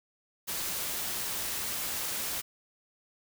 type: noise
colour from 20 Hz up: white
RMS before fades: -34 dBFS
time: 0.47-2.42 s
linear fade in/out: 20 ms
effects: none